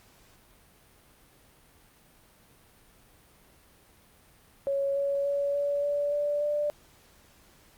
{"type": "tone with pitch steps", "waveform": "sine", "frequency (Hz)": [554.4, 560.2, 566, 572, 577.9, 584, 590.1], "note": ["C#5", "C#5", "C#5", "D5", "D5", "D5", "D5"], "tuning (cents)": [0, 18, 36, -46, -28, -10, 8], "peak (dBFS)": -25, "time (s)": [4.67, 6.7], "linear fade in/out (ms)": 0, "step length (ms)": 290, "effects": ["pink hiss -59 dBFS RMS until 7.77 s", "Opus 48 kbps"]}